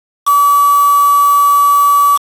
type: tone with quantisation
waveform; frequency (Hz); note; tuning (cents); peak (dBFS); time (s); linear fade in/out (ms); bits
sine; 1146; D6; -43; -6; 0.26-2.18; 20; 3
effects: resampled to 32000 Hz